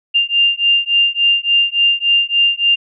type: beating tone pair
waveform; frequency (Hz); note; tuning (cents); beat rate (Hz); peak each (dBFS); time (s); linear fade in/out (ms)
sine; 2794 / 2797.5; F7 / F7; 0 / +2; 3.5; -14; 0.14-2.76; 20
effects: none